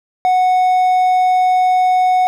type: tone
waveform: triangle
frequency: 737 Hz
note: F#5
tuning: 7 cents flat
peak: -8 dBFS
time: 0.25-2.27 s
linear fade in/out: 0 ms
effects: none